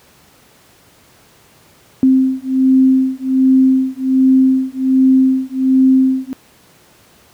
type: beating tone pair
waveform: sine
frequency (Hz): 261.6 / 262.9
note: C4 / C4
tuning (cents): 0 / +8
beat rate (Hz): 1.3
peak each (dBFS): -12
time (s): 2.03-6.33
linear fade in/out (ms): 0
effects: pink hiss -48 dBFS RMS until 7.33 s + high-pass 80 Hz 12 dB/octave